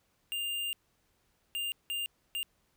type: tone bursts at uneven times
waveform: square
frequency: 2802 Hz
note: F7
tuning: 5 cents sharp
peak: -33 dBFS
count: 4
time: 0.32-0.73 / 1.55-1.72 / 1.9-2.06 / 2.35-2.43 s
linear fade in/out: 0 ms
effects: pink hiss -73 dBFS RMS until 2.76 s